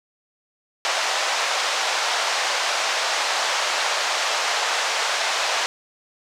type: band-pass noise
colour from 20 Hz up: pink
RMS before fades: -23 dBFS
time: 0.85-5.66 s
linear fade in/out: 0 ms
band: 630 to 6700 Hz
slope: 24 dB/octave
effects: none